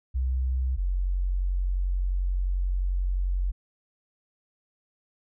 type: tone pair in turn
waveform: sine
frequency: 63.9 / 45.7 Hz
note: C2 / F#1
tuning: -40 / -21 cents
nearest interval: tritone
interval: 581 cents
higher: first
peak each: -23 dBFS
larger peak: neither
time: 0.14-0.77 / 0.77-3.52 s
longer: second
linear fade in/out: 20 ms
effects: none